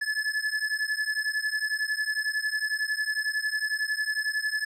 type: beating tone pair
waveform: square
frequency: 1717 / 1728 Hz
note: A6 / A6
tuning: -43 / -32 cents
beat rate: 11 Hz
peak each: -30 dBFS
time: 0.01-4.65 s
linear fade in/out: 10 ms
effects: low-pass 9000 Hz 12 dB/octave